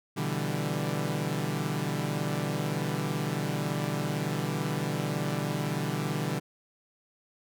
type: chord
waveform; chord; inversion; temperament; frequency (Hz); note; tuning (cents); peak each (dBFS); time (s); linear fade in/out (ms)
sawtooth; E minor seventh; second; equal; 123.47 / 146.83 / 164.81 / 196; B2 / D3 / E3 / G3; 0 / 0 / 0 / 0; -32 / -28 / -31 / -31; 0.16-6.4; 20
effects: none